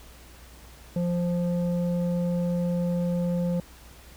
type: tone with low-pass filter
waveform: square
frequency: 174.61 Hz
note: F3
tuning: in tune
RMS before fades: -26 dBFS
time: 0.96-3.6 s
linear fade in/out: 2 ms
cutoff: 450 Hz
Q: 2.1
effects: added 60 Hz sine -49 dBFS peak until 4.16 s + pink hiss -51 dBFS RMS until 4.16 s